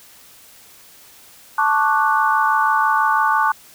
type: chord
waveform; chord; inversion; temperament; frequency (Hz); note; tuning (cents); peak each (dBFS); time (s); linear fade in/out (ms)
sine; D major seventh; second; equal; 880 / 1108.7 / 1174.7 / 1480; A5 / C#6 / D6 / F#6; 0 / 0 / 0 / 0; -18 / -20 / -20 / -20; 1.58-3.52; 5
effects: white hiss -46 dBFS RMS until 3.74 s